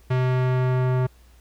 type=tone with low-pass filter sweep; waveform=square; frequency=127.7 Hz; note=C3; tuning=42 cents flat; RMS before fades=-21 dBFS; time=0.1-1.07 s; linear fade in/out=10 ms; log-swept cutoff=2600 to 1300 Hz; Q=0.78; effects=added 60 Hz sine -50 dBFS peak until 1.4 s + pink hiss -59 dBFS RMS until 1.4 s